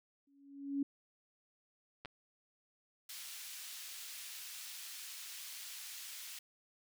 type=tone with exponential growth; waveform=sine; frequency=279.4 Hz; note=C#4; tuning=14 cents sharp; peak=-30 dBFS; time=0.27-0.83 s; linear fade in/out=5 ms; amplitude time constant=120 ms
type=clicks; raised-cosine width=0.3 ms; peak=-30 dBFS; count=2; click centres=2.05 / 2.057 s
type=high-pass noise; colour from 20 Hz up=pink; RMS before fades=-48 dBFS; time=3.09-6.39 s; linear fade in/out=5 ms; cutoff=2900 Hz; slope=12 dB/octave
effects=none